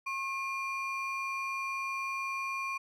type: ring-modulated tone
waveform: triangle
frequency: 1740 Hz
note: A6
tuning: 20 cents flat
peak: -28 dBFS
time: 0.06-2.78 s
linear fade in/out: 10 ms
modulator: 659 Hz
effects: none